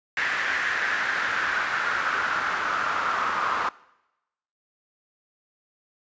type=noise with band-pass filter sweep; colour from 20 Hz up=pink; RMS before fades=-26 dBFS; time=0.17-3.69 s; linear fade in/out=2 ms; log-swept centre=1800 to 1200 Hz; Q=4.2; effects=noise-tail reverb RT60 0.9 s tail -21 dB re dry + resampled to 16000 Hz